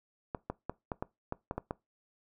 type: clicks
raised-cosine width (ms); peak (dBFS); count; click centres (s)
1; -20; 9; 0.348 / 0.5 / 0.696 / 0.918 / 1.025 / 1.324 / 1.511 / 1.58 / 1.709
effects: noise-tail reverb RT60 0.2 s tail -21 dB re dry